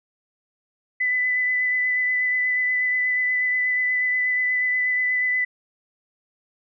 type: tone with vibrato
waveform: sine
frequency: 2000 Hz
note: B6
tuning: 21 cents sharp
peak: -19 dBFS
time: 1-5.45 s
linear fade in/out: 10 ms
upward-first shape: sine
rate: 8.3 Hz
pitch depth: 12 cents each way
effects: none